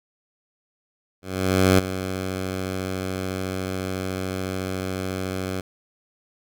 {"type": "tone with ADSR envelope", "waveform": "10% pulse", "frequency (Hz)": 93.9, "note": "F#2", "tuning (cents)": 26, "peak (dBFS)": -5, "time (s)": [1.22, 5.61], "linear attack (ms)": 570, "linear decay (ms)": 7, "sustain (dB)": -13, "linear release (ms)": 6, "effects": []}